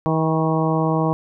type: harmonic tone with a mistuned harmonic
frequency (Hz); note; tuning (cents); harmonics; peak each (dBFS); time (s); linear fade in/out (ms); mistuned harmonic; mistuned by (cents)
159.8; D#3; +47; 1 / 2 / 3 / 4 / 5 / 6 / 7; -20 / -23 / -25 / -26 / -27 / -28 / -28; 0.06-1.13; 0; 7; -30
effects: none

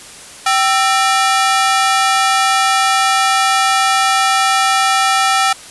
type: ring-modulated tone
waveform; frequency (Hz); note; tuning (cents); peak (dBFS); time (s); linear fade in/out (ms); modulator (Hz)
sawtooth; 1051; C6; +7; -4; 0.46-5.53; 5; 275
effects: white hiss -35 dBFS RMS until 5.7 s + resampled to 24000 Hz

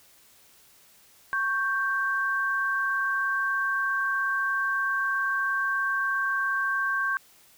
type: tone pair together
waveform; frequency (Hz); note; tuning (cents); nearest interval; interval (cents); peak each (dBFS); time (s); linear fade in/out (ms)
sine; 1104.9 / 1568; C#6 / G6; -6 / 0; tritone; 606; -29 / -25; 1.33-7.17; 0
effects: white hiss -57 dBFS RMS until 7.57 s

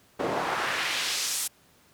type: noise with band-pass filter sweep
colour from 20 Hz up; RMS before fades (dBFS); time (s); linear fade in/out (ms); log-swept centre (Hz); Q
pink; -29; 0.19-1.48; 10; 490 to 10000; 1.1
effects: pink hiss -60 dBFS RMS until 1.93 s + high-pass 80 Hz 12 dB/octave

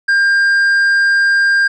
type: tone with tanh clipping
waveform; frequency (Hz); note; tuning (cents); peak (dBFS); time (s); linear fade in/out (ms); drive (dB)
sine; 1600; G6; +35; -10; 0.08-1.68; 10; 5
effects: none

